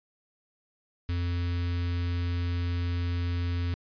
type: tone with notch filter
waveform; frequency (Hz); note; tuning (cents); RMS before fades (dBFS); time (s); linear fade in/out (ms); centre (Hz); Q
square; 87.31; F2; 0; -29; 1.09-3.74; 0; 690; 0.53
effects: resampled to 11025 Hz